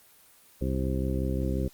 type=harmonic tone; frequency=65.6 Hz; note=C2; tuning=5 cents sharp; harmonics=1 / 2 / 3 / 4 / 5 / 6 / 8; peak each=-29 / -32 / -34 / -35 / -36 / -37 / -38 dBFS; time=0.61-1.68 s; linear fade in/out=5 ms; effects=white hiss -57 dBFS RMS until 1.73 s + Opus 24 kbps

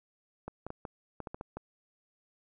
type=clicks; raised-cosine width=1 ms; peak=-25 dBFS; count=9; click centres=0.48 / 0.666 / 0.704 / 0.852 / 1.203 / 1.272 / 1.345 / 1.411 / 1.57 s; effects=none

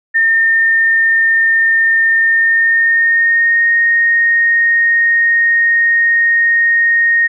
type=tone with pitch glide; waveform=sine; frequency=1816 to 1857.4 Hz; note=A#6 to A#6; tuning=-46 to -7 cents; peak=-8 dBFS; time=0.14-7.28 s; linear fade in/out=20 ms; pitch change=+39 cents; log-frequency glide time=2.16-3.69 s; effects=none

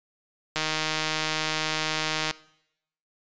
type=click train; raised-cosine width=0.2 ms; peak=-9 dBFS; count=274; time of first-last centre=0.56-2.31 s; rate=156 Hz; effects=noise-tail reverb RT60 0.8 s tail -21 dB re dry + resampled to 16000 Hz

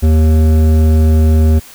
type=tone with hard clipping; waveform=triangle; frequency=78.5 Hz; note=D#2; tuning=16 cents sharp; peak=-8 dBFS; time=0.02-1.6 s; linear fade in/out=20 ms; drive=16 dB; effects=white hiss -37 dBFS RMS until 1.74 s

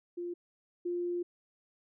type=tone pair in turn; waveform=sine; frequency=349.2 / 350.6 Hz; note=F4 / F4; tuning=0 / +7 cents; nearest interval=unison; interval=7 cents; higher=second; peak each=-35 / -31 dBFS; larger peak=second; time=0.17-0.34 / 0.85-1.23 s; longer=second; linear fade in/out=10 ms; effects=none

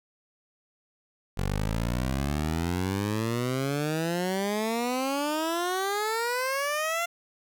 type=exponential sweep; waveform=15% pulse; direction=up; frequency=46.22 to 695 Hz; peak=-20 dBFS; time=1.37-7.06 s; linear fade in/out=10 ms; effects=none

